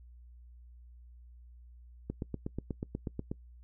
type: click train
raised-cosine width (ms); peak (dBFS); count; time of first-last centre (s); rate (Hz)
3; -22; 11; 2.1-3.315; 8.23
effects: noise-tail reverb RT60 0.1 s tail -23 dB re dry + added 60 Hz sine -51 dBFS peak until 3.63 s